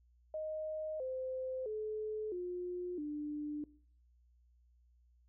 sine tone with pitch steps, 622.3 / 517.3 / 430 / 357.4 / 297.1 Hz, D#5 / C5 / A4 / F4 / D4, 0 / -20 / -40 / +40 / +20 cents, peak -37 dBFS, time 0.34-3.64 s, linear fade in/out 2 ms, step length 660 ms, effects noise-tail reverb RT60 0.5 s tail -20 dB re dry + added 60 Hz sine -65 dBFS peak until 5.28 s

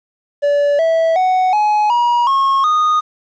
triangle tone with pitch steps, 576 / 654.1 / 742.7 / 843.3 / 957.6 / 1087.3 / 1234.7 Hz, D5 / E5 / F#5 / G#5 / A#5 / C#6 / D#6, -34 / -14 / +6 / +26 / +46 / -34 / -14 cents, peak -9 dBFS, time 0.42-3.01 s, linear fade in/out 20 ms, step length 370 ms, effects resampled to 16000 Hz + 8-bit

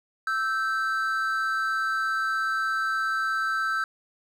triangle tone pair together, 1318.5 / 1555.3 Hz, E6 / G6, 0 / -14 cents, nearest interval minor third, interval 286 cents, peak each -25 dBFS, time 0.27-3.84 s, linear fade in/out 2 ms, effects none

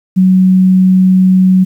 sine tone, 186.3 Hz, F#3, 12 cents sharp, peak -4 dBFS, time 0.16-1.65 s, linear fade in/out 20 ms, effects 7-bit

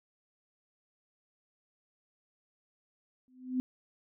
sine tone with exponential growth, 255 Hz, C4, 44 cents flat, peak -25 dBFS, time 3.28-3.6 s, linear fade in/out 0 ms, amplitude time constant 69 ms, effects none

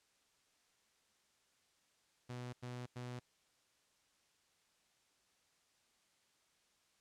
sawtooth tone bursts, 123.47 Hz, B2, in tune, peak -40 dBFS, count 3, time 2.29-3.196 s, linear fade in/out 10 ms, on 240 ms, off 93 ms, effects white hiss -75 dBFS RMS until 7 s + low-pass 8000 Hz 12 dB/octave

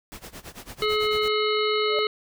pink noise with tremolo, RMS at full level -38 dBFS, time 0.12-1.28 s, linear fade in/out 0 ms, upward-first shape sine, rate 9 Hz, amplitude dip 90%
harmonic tone, 426 Hz, G#4, 44 cents sharp, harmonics 1 / 3 / 5 / 7 / 9 / 10, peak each -23 / -28 / -30 / -31 / -33 / -33 dBFS, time 0.82-2.07 s, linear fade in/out 2 ms
sine tone with exponential growth, 591 Hz, D5, 11 cents sharp, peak -24 dBFS, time 1.78-1.99 s, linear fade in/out 0 ms, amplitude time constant 45 ms
effects none

